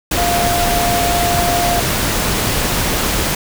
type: tone in noise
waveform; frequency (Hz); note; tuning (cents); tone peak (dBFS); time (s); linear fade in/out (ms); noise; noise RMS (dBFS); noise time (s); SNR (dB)
sine; 698.5; F5; 0; -16; 0.17-1.8; 5; pink; -17; 0.11-3.35; -2
effects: none